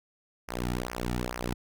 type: tone with flanger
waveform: sawtooth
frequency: 60.8 Hz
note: B1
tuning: 26 cents flat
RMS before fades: -33 dBFS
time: 0.48-1.54 s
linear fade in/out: 10 ms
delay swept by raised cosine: 0.25 to 1.95 ms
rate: 2.3 Hz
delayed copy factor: -0.9
effects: none